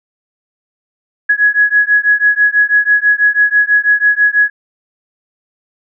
sine beating tone pair, 1673 / 1679.1 Hz, G#6 / G#6, +12 / +19 cents, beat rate 6.1 Hz, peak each -11 dBFS, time 1.29-4.5 s, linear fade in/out 10 ms, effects none

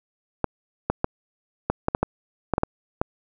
clicks, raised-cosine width 1 ms, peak -6 dBFS, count 11, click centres 0.443 / 0.9 / 1.044 / 1.7 / 1.884 / 1.949 / 2.03 / 2.537 / 2.581 / 2.634 / 3.015 s, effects none

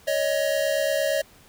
square tone pair together, 560 / 628.6 Hz, C#5 / D#5, +18 / +18 cents, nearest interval major second, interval 200 cents, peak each -25 dBFS, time 0.07-1.22 s, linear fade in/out 10 ms, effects pink hiss -53 dBFS RMS until 1.48 s

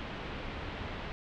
pink low-pass noise, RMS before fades -40 dBFS, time 0-1.12 s, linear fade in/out 0 ms, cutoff 3400 Hz, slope 24 dB/octave, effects none

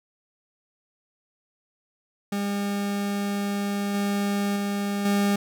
40% pulse tone with level steps, 201.7 Hz, G3, 50 cents sharp, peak -24 / -22 / -24 / -19 dBFS, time 2.32-5.36 s, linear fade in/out 5 ms, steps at 3.94 / 4.56 / 5.05 s, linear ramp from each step 5 ms, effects none

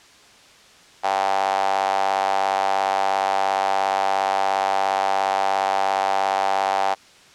sawtooth tone with high-pass filter, 97.1 Hz, G2, 16 cents flat, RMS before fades -21 dBFS, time 1.03-6.95 s, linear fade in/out 20 ms, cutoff 770 Hz, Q 5.9, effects white hiss -49 dBFS RMS until 7.34 s + low-pass 6000 Hz 12 dB/octave

